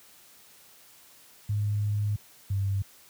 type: tone pair in turn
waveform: sine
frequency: 103.83 / 98.27 Hz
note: G#2 / G2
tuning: 0 / +5 cents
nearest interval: minor second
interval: 95 cents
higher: first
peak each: -24 dBFS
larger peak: neither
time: 1.49-2.16 / 2.5-2.82 s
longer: first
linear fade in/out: 5 ms
effects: white hiss -55 dBFS RMS until 3.09 s + high-pass 60 Hz 12 dB/octave